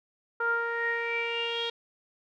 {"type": "tone with low-pass filter sweep", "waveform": "sawtooth", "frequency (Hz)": 466.2, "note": "A#4", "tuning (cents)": 0, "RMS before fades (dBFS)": -30, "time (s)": [0.4, 1.7], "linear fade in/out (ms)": 5, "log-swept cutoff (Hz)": [1300, 3500], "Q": 9.7, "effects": []}